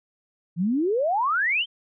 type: exponential sweep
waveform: sine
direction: up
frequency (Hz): 159.6 to 3214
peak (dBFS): -20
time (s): 0.56-1.66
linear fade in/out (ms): 50
effects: none